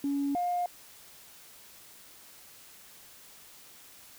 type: tone pair in turn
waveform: sine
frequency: 281.4 / 709.1 Hz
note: C#4 / F5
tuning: +26 / +26 cents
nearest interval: octave + major third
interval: 1600 cents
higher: second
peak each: -26 dBFS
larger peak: neither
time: 0.04-0.35 / 0.35-0.66 s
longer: neither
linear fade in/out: 2 ms
effects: tanh soft clip ceiling -23 dBFS + white hiss -53 dBFS RMS until 4.18 s